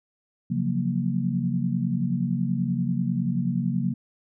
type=chord; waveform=sine; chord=Gb major seventh; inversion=second; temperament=equal with one note detuned; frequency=135.35 / 174.61 / 185 / 233.1 Hz; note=Db3 / F3 / Gb3 / Bb3; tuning=-41 / 0 / 0 / 0 cents; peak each=-28 dBFS; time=0.5-3.94 s; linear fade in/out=10 ms; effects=none